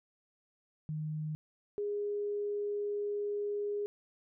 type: tone pair in turn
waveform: sine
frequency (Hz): 154.1 / 411.4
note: D#3 / G#4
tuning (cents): -16 / -16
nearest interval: octave + perfect fourth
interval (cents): 1700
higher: second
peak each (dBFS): -34 / -32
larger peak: second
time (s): 0.89-1.35 / 1.78-3.86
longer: second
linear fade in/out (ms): 0
effects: none